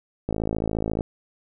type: click train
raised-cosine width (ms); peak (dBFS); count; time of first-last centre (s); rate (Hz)
2; -12; 40; 0.29-1.008; 54.3
effects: none